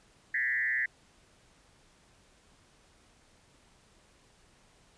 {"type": "tone with frequency modulation", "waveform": "sine", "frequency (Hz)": 1865, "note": "A#6", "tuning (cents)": 0, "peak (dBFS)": -27, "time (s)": [0.34, 0.86], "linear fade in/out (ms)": 5, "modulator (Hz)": 128, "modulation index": 1.4, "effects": ["pink hiss -63 dBFS RMS until 4.97 s", "resampled to 22050 Hz"]}